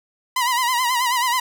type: tone with vibrato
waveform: sawtooth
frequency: 987.8 Hz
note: B5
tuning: in tune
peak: -14 dBFS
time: 0.36-1.4 s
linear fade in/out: 5 ms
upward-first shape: sine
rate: 9.3 Hz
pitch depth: 85 cents each way
effects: none